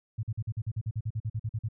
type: tone bursts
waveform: sine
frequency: 110 Hz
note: A2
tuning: in tune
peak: -28 dBFS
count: 16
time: 0.18-1.687 s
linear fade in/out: 10 ms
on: 52 ms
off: 45 ms
effects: none